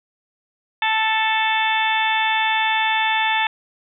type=harmonic tone; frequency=440 Hz; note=A4; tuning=in tune; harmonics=2 / 3 / 4 / 5 / 6 / 7 / 8; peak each=-20 / -32 / -23 / -26 / -25 / -33 / -26 dBFS; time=0.82-3.47 s; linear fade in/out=2 ms; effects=none